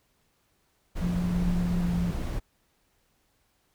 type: noise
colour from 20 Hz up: brown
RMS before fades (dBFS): -31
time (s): 0.95-2.4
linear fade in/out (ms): 20
type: tone with pitch glide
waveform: sine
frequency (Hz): 176.1 to 173.98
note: F3 to F3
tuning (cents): +15 to -6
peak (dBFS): -25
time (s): 1.01-2.12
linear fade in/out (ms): 20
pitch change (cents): -21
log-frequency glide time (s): 1.47-2.01
effects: pink hiss -70 dBFS RMS until 3.74 s

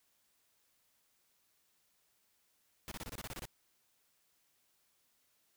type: noise bursts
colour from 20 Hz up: pink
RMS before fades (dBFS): -44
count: 10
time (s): 2.88-3.454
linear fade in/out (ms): 0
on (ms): 34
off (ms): 26
effects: white hiss -75 dBFS RMS until 5.56 s

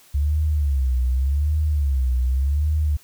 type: tone with vibrato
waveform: sine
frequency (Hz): 69.3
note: C#2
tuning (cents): 0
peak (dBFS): -17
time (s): 0.14-2.97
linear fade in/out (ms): 10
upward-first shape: sine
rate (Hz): 0.86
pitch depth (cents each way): 180
effects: white hiss -52 dBFS RMS until 3.03 s

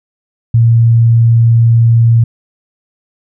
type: tone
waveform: sine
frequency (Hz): 115.8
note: A#2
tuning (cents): -11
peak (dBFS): -4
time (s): 0.54-2.24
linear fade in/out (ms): 5
effects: none

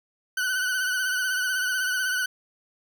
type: tone with vibrato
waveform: 40% pulse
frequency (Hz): 1500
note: F#6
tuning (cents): +23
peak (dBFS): -23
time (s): 0.37-2.26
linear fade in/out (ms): 5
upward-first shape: triangle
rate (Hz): 16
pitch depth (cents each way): 56
effects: none

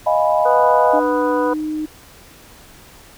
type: chord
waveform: sine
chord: F half-diminished seventh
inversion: third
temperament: equal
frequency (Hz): 622.3 / 698.5 / 830.6 / 987.8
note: Eb5 / F5 / Ab5 / Cb6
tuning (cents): 0 / 0 / 0 / 0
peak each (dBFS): -16 / -19 / -21 / -20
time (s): 0.06-1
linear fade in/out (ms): 10
type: harmonic tone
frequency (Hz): 247.2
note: B3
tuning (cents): +2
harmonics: 2 / 3 / 4 / 5 / 6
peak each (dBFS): -18 / -29 / -21 / -29 / -29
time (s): 0.45-1.54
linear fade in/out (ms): 10
type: tone with pitch glide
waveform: sine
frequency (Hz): 300 to 308.1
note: D4 to D#4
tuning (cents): +37 to -17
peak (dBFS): -20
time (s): 0.93-1.86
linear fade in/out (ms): 10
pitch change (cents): +46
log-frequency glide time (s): 1.43-1.58
effects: pink hiss -44 dBFS RMS until 3.17 s

